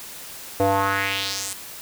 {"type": "tone with band-pass filter sweep", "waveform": "square", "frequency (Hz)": 98, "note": "G2", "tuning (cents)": 0, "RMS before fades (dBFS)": -23, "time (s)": [0.6, 1.53], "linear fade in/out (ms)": 0, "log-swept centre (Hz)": [550, 9200], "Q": 2.4, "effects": ["white hiss -38 dBFS RMS until 1.81 s"]}